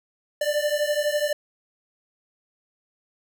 square beating tone pair, 587.3 / 599.3 Hz, D5 / D5, 0 / +35 cents, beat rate 12 Hz, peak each -25 / -26 dBFS, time 0.41-1.33 s, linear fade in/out 5 ms, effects none

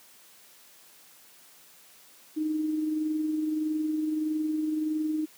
sine tone with amplitude modulation, 309.4 Hz, D#4, 10 cents flat, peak -24 dBFS, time 2.36-5.26 s, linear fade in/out 20 ms, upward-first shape sine, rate 21.6 Hz, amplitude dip 35%, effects white hiss -55 dBFS RMS until 5.37 s + high-pass 150 Hz 12 dB/octave

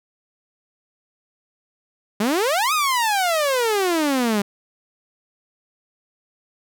sawtooth exponential two-way sweep, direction up then down, 197.1 to 1282 to 197.1 Hz, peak -14 dBFS, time 2.2-4.42 s, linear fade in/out 5 ms, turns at 2.73 s, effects none

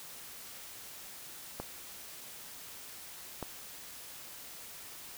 clicks, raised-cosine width 1 ms, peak -23 dBFS, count 2, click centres 1.6 / 3.427 s, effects white hiss -48 dBFS RMS until 5.17 s

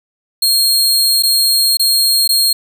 sawtooth tone with dropouts, 4245 Hz, C8, 24 cents sharp, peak -7 dBFS, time 0.42-2.53 s, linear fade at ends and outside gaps 5 ms, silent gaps 1.225-1.233 / 1.771-1.795 / 2.277-2.29 s, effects none

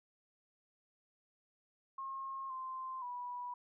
sine tone with pitch steps, 1076 / 1043 / 980 Hz, C6 / C6 / B5, +48 / -6 / -14 cents, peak -40 dBFS, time 1.98-3.54 s, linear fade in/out 5 ms, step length 520 ms, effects none

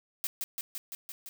blue noise with echo, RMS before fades -32 dBFS, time 0.24-0.27 s, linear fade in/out 0 ms, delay 170 ms, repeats 6, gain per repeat -2 dB, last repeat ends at 1.29 s, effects none

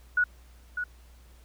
sine tone with echo, 1463 Hz, F#6, 20 cents flat, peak -20 dBFS, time 0.17-0.24 s, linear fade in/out 5 ms, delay 600 ms, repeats 1, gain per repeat -8 dB, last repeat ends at 0.84 s, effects added 60 Hz sine -51 dBFS peak until 1.44 s + pink hiss -61 dBFS RMS until 1.44 s

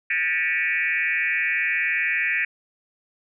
sine tone with frequency modulation, 2093 Hz, C7, in tune, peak -20 dBFS, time 0.1-2.45 s, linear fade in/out 5 ms, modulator 161 Hz, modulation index 2.6, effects none

